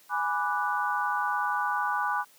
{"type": "chord", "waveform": "sine", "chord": "G# half-diminished seventh", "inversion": "none", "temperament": "equal", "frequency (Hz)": [830.6, 987.8, 1174.7, 1480], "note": ["G#5", "B5", "D6", "F#6"], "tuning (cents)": [0, 0, 0, 0], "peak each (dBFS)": -31, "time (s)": [0.09, 2.25], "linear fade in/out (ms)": 50, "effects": ["white hiss -58 dBFS RMS until 2.38 s", "high-pass 150 Hz 12 dB/octave"]}